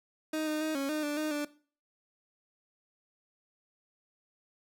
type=tone with pitch steps; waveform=30% pulse; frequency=311.9 / 306.8 / 312.8 / 275.4 / 306.1 / 293.6 / 307.6 / 293.5 Hz; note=D#4 / D#4 / D#4 / C#4 / D#4 / D4 / D#4 / D4; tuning=+4 / -24 / +9 / -11 / -28 / 0 / -20 / -1 cents; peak=-28 dBFS; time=0.33-1.45 s; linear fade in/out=5 ms; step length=140 ms; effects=noise-tail reverb RT60 0.4 s tail -18 dB re dry